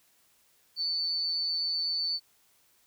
sine tone with amplitude modulation, 4504 Hz, C#8, 27 cents sharp, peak -25 dBFS, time 0.76-2.2 s, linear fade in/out 50 ms, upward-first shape sine, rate 165 Hz, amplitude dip 55%, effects white hiss -66 dBFS RMS until 2.86 s

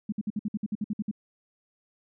sine tone bursts, 210 Hz, G#3, 19 cents sharp, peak -26 dBFS, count 12, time 0.09-1.113 s, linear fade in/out 5 ms, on 33 ms, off 57 ms, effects none

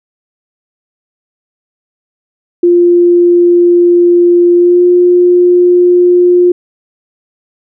sine tone with pitch glide, 349.2 to 355.3 Hz, F4 to F4, 0 to +30 cents, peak -3 dBFS, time 2.63-6.52 s, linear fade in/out 5 ms, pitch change +30 cents, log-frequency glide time 4.55-4.84 s, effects none

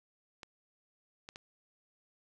clicks, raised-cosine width 0.2 ms, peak -28 dBFS, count 3, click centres 0.432 / 1.289 / 1.359 s, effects none

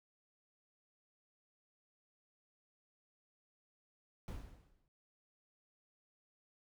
brown noise with exponential decay, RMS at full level -41 dBFS, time 4.28-4.88 s, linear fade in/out 1 ms, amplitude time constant 130 ms, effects none

